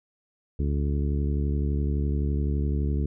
harmonic tone, 71.8 Hz, D2, 39 cents flat, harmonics 1 / 2 / 3 / 4 / 5 / 6, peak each -24 / -30 / -34 / -36 / -38 / -40 dBFS, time 0.59-3.06 s, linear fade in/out 5 ms, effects none

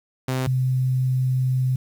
sawtooth / sine tone pair in turn, 129.7 / 128.98 Hz, C3 / C3, -15 / -24 cents, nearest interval unison, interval 9 cents, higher first, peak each -18 dBFS, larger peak neither, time 0.28-0.47 / 0.47-1.76 s, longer second, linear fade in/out 5 ms, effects 8-bit

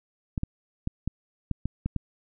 clicks, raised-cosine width 5 ms, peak -15 dBFS, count 8, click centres 0.378 / 0.434 / 0.874 / 1.076 / 1.513 / 1.656 / 1.86 / 1.963 s, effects none

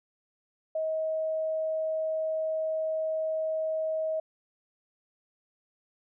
sine tone, 634 Hz, D#5, 32 cents sharp, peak -27 dBFS, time 0.75-4.2 s, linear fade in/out 5 ms, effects none

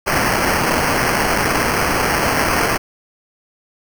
blue noise with sample-and-hold, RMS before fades -17 dBFS, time 0.06-2.78 s, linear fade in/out 20 ms, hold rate 3675 Hz, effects none

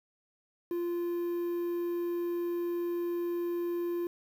triangle tone with quantisation, 346.5 Hz, F4, 14 cents flat, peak -28 dBFS, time 0.71-4.07 s, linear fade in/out 2 ms, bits 9, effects none

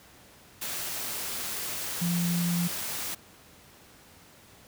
sine tone in noise, 173.2 Hz, F3, 14 cents flat, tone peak -25 dBFS, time 2.01-2.68 s, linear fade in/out 10 ms, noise white, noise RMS -34 dBFS, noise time 0.61-3.15 s, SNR +6 dB, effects pink hiss -54 dBFS RMS until 4.67 s + high-pass 60 Hz 12 dB/octave

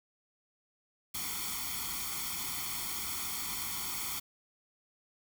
white noise with comb filter, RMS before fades -37 dBFS, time 1.14-4.2 s, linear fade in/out 10 ms, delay 0.9 ms, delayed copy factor +0.9, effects none

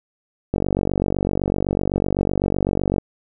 click train, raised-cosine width 2 ms, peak -6 dBFS, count 118, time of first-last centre 0.54-2.983 s, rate 47.9 Hz, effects none

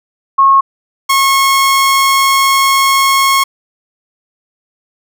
sine / sawtooth tone pair in turn, 1089 / 1089 Hz, C#6 / C#6, -31 / -31 cents, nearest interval unison, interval 0 cents, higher neither, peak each -4 dBFS, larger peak neither, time 0.38-0.61 / 1.09-3.44 s, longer second, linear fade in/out 10 ms, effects none

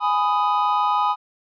triangle chord, G# minor, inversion none, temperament just, 830.6 / 996.7 / 1245.9 Hz, G#5 / B5 / D#6, 0 / +16 / +2 cents, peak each -20 / -20 / -20 dBFS, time 0-1.16 s, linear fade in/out 50 ms, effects resampled to 11025 Hz

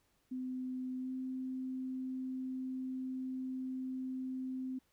sine tone with pitch glide, 256 to 259.1 Hz, C4 to C4, -38 to -17 cents, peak -37 dBFS, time 0.31-4.79 s, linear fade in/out 10 ms, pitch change +21 cents, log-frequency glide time 0.99-1.11 s, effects pink hiss -75 dBFS RMS until 4.92 s

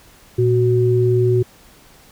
sine tone pair together, 117.12 / 370 Hz, A#2 / F#4, +9 / 0 cents, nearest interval octave + minor sixth, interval 1991 cents, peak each -15 dBFS, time 0.38-1.43 s, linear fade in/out 10 ms, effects pink hiss -48 dBFS RMS until 2.11 s

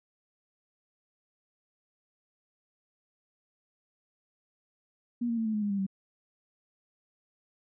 sine tone with pitch steps, 239.1 / 231.9 / 224.9 / 218.1 / 211.5 / 205.2 / 198.98 / 192.98 Hz, A#3 / A#3 / A3 / A3 / G#3 / G#3 / G3 / G3, +44 / -9 / +38 / -15 / +32 / -21 / +26 / -27 cents, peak -27 dBFS, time 5.21-5.866 s, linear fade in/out 10 ms, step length 82 ms, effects none

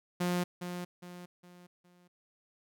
sawtooth tone with echo, 177.5 Hz, F3, 28 cents sharp, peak -25 dBFS, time 0.2-0.44 s, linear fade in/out 10 ms, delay 410 ms, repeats 4, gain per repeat -8 dB, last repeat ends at 2.08 s, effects none

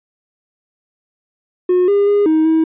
triangle tone with pitch steps, 361.6 / 403.9 / 408.9 / 315.3 / 320.6 Hz, F#4 / G#4 / G#4 / D#4 / E4, -40 / -48 / -27 / +23 / -48 cents, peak -7 dBFS, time 1.69-2.64 s, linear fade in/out 5 ms, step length 190 ms, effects tanh soft clip ceiling -5 dBFS + resampled to 8000 Hz

